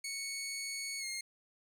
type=tone with pitch glide; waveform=15% pulse; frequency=2217 to 2134 Hz; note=C#7 to C7; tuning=0 to +34 cents; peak=-31 dBFS; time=0.04-1.21 s; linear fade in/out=5 ms; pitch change=-66 cents; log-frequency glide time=0.99-1.05 s; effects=none